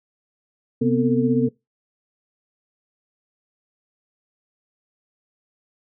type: tone cluster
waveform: sine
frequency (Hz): 130.3 / 243.1 / 258.9 / 449.7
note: C3 / B3 / C4 / A4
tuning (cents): -7 / -27 / -18 / +38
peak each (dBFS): -25 / -19 / -23 / -22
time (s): 0.81-1.49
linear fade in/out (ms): 10
effects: noise-tail reverb RT60 0.2 s tail -21 dB re dry